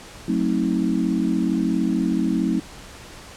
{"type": "chord", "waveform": "sine", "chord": "F# diminished seventh", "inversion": "none", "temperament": "just", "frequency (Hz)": [185, 222, 266.4, 319.7], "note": ["F#3", "A3", "C4", "Eb4"], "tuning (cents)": [0, 16, 31, 47], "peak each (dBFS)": -24, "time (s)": [0.28, 2.6], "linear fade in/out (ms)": 5, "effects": ["pink hiss -41 dBFS RMS until 3.36 s", "low-pass 9000 Hz 12 dB/octave"]}